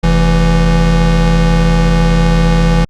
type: tone pair together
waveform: square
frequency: 44.08 / 166.7 Hz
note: F1 / E3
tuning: +17 / +20 cents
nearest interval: octave + major seventh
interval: 2303 cents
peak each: -11 dBFS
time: 0.03-2.85 s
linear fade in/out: 10 ms
effects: low-pass 6000 Hz 12 dB/octave + Opus 48 kbps